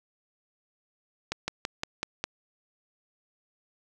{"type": "slowing click train", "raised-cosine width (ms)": 0.2, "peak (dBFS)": -12, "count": 6, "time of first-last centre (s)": [1.32, 2.24], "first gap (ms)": 160, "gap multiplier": 1.07, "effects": []}